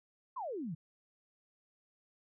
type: exponential sweep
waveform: sine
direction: down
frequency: 1115 to 143.6 Hz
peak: -37 dBFS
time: 0.36-0.75 s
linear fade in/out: 10 ms
effects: none